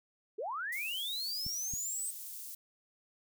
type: linear sweep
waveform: sine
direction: up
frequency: 370 to 8340 Hz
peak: -35 dBFS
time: 0.38-2.11 s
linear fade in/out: 10 ms
type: high-pass noise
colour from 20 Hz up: white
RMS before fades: -45 dBFS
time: 0.72-2.55 s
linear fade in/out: 5 ms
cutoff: 7700 Hz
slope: 12 dB/octave
type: clicks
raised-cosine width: 5 ms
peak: -32 dBFS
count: 2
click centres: 1.465 / 1.737 s
effects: none